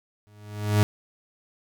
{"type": "tone with exponential growth", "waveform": "40% pulse", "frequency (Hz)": 104.6, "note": "G#2", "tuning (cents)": 13, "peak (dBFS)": -14, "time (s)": [0.27, 0.83], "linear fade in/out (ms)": 0, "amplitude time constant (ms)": 120, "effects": []}